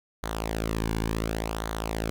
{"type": "tone with flanger", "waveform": "sawtooth", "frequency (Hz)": 55, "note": "A1", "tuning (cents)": 0, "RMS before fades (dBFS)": -30, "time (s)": [0.23, 2.1], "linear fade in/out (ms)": 0, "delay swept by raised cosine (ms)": [0.38, 1.58], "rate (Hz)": 0.69, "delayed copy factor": -0.65, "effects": []}